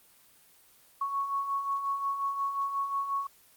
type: beating tone pair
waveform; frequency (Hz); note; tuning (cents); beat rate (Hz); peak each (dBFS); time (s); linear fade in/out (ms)
sine; 1104 / 1109.6; C#6 / C#6; -7 / +1; 5.6; -38 / -29; 1.01-3.27; 5
effects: white hiss -60 dBFS RMS until 3.56 s + Opus 24 kbps